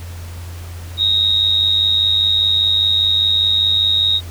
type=tone with amplitude modulation; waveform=sine; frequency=3755 Hz; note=A#7; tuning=12 cents sharp; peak=-9 dBFS; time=0.97-4.21 s; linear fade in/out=50 ms; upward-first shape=sine; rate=105 Hz; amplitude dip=65%; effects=added 86 Hz sine -28 dBFS peak until 4.3 s + pink hiss -39 dBFS RMS until 4.3 s